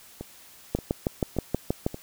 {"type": "two click trains", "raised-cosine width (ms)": 2, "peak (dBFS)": [-10, -21], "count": [8, 4], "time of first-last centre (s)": [[0.75, 1.865], [0.21, 1.944]], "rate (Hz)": [6.28, 1.73], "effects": ["white hiss -51 dBFS RMS until 2.02 s"]}